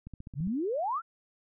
click train, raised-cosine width 5 ms, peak -30 dBFS, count 7, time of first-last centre 0.07-0.473 s, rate 14.9 Hz
sine exponential sweep, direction up, 127 to 1424 Hz, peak -28 dBFS, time 0.35-1.02 s, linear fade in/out 50 ms
effects none

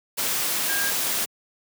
sine tone in noise, 1618 Hz, G#6, 46 cents flat, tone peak -26 dBFS, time 0.68-0.91 s, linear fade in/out 20 ms, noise white, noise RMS -25 dBFS, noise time 0.17-1.26 s, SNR -4 dB, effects high-pass 150 Hz 12 dB/octave

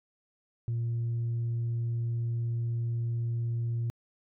sine tone, 117 Hz, A#2, 7 cents sharp, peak -26 dBFS, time 0.68-3.9 s, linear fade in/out 0 ms, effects tanh soft clip ceiling -26 dBFS

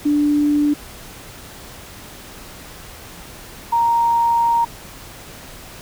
sine tone pair in turn, 293.7 / 932.4 Hz, D4 / A#5, 0 / 0 cents, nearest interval octave + minor sixth, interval 2000 cents, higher second, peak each -13 dBFS, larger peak neither, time 0.05-0.74 / 3.72-4.65 s, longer second, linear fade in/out 10 ms, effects pink hiss -38 dBFS RMS until 5.81 s

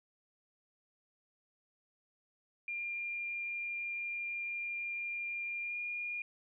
sine tone with pitch glide, 2398 to 2423 Hz, D7 to D#7, +36 to -47 cents, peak -36 dBFS, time 2.68-6.22 s, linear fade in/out 2 ms, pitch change +17 cents, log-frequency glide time 5.65-5.75 s, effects none

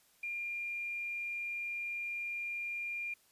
sine tone with quantisation, 2400 Hz, D7, 37 cents sharp, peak -36 dBFS, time 0.23-3.14 s, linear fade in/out 5 ms, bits 11, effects white hiss -68 dBFS RMS until 3.31 s + resampled to 32000 Hz

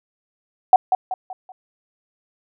sine tone with echo, 749 Hz, F#5, 21 cents sharp, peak -5 dBFS, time 0.73-0.76 s, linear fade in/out 2 ms, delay 190 ms, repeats 4, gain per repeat -8 dB, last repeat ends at 1.52 s, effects none

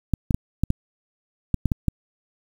clicks, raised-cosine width 5 ms, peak -7 dBFS, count 9, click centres 0.137 / 0.308 / 0.345 / 0.636 / 0.704 / 1.543 / 1.657 / 1.718 / 1.883 s, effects 7-bit

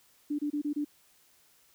sine tone bursts, 293.7 Hz, D4, in tune, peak -28 dBFS, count 5, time 0.3-0.848 s, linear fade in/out 10 ms, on 88 ms, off 27 ms, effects white hiss -64 dBFS RMS until 1.74 s

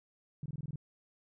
sine tone bursts, 145.4 Hz, D3, 17 cents flat, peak -36 dBFS, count 7, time 0.43-0.758 s, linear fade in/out 2 ms, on 28 ms, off 22 ms, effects none

